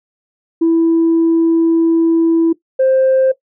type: tone pair in turn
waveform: sine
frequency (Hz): 330 / 526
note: E4 / C5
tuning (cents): +2 / +9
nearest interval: minor sixth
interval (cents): 807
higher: second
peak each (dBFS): -7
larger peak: neither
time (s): 0.61-2.53 / 2.79-3.32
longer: first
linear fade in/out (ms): 10
effects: noise-tail reverb RT60 0.1 s tail -17 dB re dry + tanh soft clip ceiling -6 dBFS